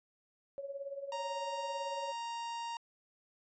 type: tone with tremolo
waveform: sine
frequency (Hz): 556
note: C#5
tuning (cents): +5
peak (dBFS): -36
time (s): 0.58-2.12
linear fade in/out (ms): 0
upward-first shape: triangle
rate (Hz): 18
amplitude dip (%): 80
type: tone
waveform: 45% pulse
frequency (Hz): 932.3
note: A#5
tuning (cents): 0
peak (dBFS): -38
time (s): 1.12-2.77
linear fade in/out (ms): 2
effects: resampled to 16000 Hz